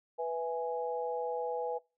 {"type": "chord", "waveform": "sine", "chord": "E major", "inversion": "second", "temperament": "equal", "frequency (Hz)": [493.9, 659.3, 830.6], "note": ["B4", "E5", "G#5"], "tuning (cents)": [0, 0, 0], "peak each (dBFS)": [-34, -40, -37], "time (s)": [0.18, 1.79], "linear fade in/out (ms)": 20, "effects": ["noise-tail reverb RT60 0.3 s tail -24 dB re dry"]}